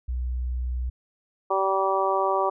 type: tone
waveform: sine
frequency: 62 Hz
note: B1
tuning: 7 cents sharp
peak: -25 dBFS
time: 0.08-0.9 s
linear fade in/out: 10 ms
type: harmonic tone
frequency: 192.8 Hz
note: G3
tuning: 28 cents flat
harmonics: 2 / 3 / 4 / 5 / 6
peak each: -27 / -27 / -27 / -27 / -27 dBFS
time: 1.5-2.5 s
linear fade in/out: 10 ms
effects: none